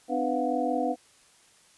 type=tone cluster; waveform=sine; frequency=254.9 / 300.3 / 497.5 / 691 / 732 Hz; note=C4 / D4 / B4 / F5 / F#5; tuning=-45 / +39 / +13 / -19 / -19 cents; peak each=-31 dBFS; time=0.08-0.96 s; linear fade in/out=50 ms; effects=white hiss -59 dBFS RMS until 1.77 s + resampled to 24000 Hz